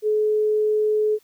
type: tone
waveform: sine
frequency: 427 Hz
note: G#4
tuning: 48 cents sharp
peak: -17 dBFS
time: 0.02-1.19 s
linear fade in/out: 50 ms
effects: white hiss -60 dBFS RMS until 1.23 s